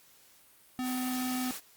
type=tone; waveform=square; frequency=254 Hz; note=B3; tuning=49 cents sharp; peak=-32 dBFS; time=0.79-1.51 s; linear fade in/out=0 ms
type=high-pass noise; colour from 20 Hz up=white; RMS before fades=-40 dBFS; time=0.82-1.61 s; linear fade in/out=50 ms; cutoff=110 Hz; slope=24 dB/octave
effects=white hiss -60 dBFS RMS until 1.76 s + Opus 48 kbps